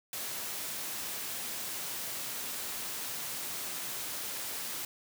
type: high-pass noise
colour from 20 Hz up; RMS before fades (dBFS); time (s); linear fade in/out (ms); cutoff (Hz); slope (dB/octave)
white; -38; 0.13-4.85; 2; 100; 12
effects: none